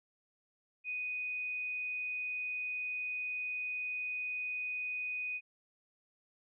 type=tone; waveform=sine; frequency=2489 Hz; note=D#7; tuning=in tune; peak=-35 dBFS; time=0.84-5.41 s; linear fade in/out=50 ms; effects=none